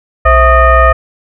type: tone with frequency modulation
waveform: sine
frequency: 652 Hz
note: E5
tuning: 19 cents flat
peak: -3 dBFS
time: 0.25-0.93 s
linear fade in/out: 10 ms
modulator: 589 Hz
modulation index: 1.7
effects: none